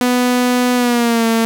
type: tone with pitch glide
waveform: sawtooth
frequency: 247.7 to 227.1 Hz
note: B3 to A#3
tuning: +5 to -45 cents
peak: -8 dBFS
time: 0.01-1.45 s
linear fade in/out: 0 ms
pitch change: -150 cents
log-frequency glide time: 0.75-1.26 s
effects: none